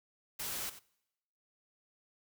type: noise with echo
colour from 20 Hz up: white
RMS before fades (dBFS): -39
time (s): 0.39-0.7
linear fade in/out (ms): 10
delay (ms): 94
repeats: 1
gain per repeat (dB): -13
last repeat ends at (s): 0.794
effects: noise-tail reverb RT60 0.9 s tail -25 dB re dry